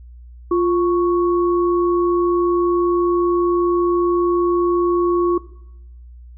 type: tone pair together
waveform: sine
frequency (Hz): 349.2 / 1108.7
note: F4 / C#6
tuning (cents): 0 / 0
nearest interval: octave + minor sixth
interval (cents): 2000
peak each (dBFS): -14 / -22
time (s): 0.51-5.38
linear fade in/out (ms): 5
effects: noise-tail reverb RT60 0.8 s tail -18 dB re dry + added 60 Hz sine -37 dBFS peak until 6.37 s